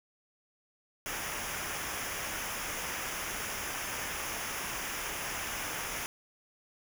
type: noise with comb filter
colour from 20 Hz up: pink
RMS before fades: -37 dBFS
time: 1.06-6.06 s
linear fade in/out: 0 ms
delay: 0.24 ms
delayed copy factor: -0.7
effects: none